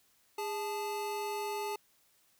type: tone pair together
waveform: square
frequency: 409.9 / 870 Hz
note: G#4 / A5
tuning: -23 / -20 cents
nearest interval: octave + minor second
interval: 1303 cents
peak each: -38 / -38 dBFS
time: 0.38-1.76 s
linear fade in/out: 5 ms
effects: white hiss -69 dBFS RMS until 2.39 s